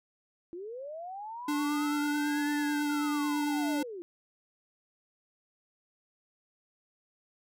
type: linear two-way sweep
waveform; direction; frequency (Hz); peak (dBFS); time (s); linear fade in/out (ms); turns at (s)
sine; up then down; 329.6 to 1780 to 329.6; -38; 0.53-4.02; 0; 2.54
type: tone with vibrato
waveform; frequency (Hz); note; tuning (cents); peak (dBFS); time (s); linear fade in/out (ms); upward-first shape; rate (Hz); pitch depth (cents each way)
square; 293.7; D4; 0; -29; 1.48-3.83; 5; triangle; 9.1; 16
effects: none